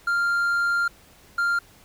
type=tone pair in turn; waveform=triangle; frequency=1395 / 1395 Hz; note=F6 / F6; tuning=-2 / -2 cents; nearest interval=unison; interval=0 cents; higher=neither; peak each=-18 dBFS; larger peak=neither; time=0.07-0.88 / 1.38-1.59 s; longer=first; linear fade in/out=5 ms; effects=pink hiss -53 dBFS RMS until 1.84 s